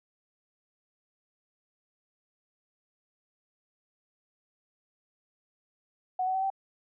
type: tone with pitch steps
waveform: sine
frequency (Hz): 740 / 751.6 / 763.4 / 775.4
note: F#5 / F#5 / G5 / G5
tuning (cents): 0 / +27 / -46 / -19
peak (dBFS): -26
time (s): 6.19-6.502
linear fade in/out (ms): 5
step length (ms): 78
effects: none